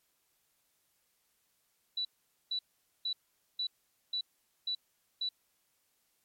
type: tone bursts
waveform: sine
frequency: 3951 Hz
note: B7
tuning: in tune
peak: -31 dBFS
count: 7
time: 1.97-5.29 s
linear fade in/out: 5 ms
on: 80 ms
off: 460 ms
effects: white hiss -75 dBFS RMS until 6.24 s + MP3 64 kbps